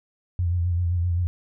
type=tone with vibrato; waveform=sine; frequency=87.31 Hz; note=F2; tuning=in tune; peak=-20 dBFS; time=0.39-1.27 s; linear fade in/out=0 ms; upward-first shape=sine; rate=7.7 Hz; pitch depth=52 cents each way; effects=none